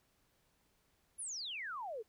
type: exponential sweep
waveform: sine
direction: down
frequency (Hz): 11175 to 410.6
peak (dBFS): -40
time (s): 1.18-2.03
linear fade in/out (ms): 20
effects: pink hiss -75 dBFS RMS until 2.08 s